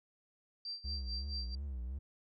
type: tone with tremolo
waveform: sine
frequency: 4699 Hz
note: D8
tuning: in tune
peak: -38 dBFS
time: 0.65-1.55 s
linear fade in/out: 2 ms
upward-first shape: sine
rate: 4.5 Hz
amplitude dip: 85%
type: tone with vibrato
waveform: triangle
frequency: 65.41 Hz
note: C2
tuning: in tune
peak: -36 dBFS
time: 0.84-1.99 s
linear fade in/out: 10 ms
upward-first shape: triangle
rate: 2.8 Hz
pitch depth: 190 cents each way
effects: none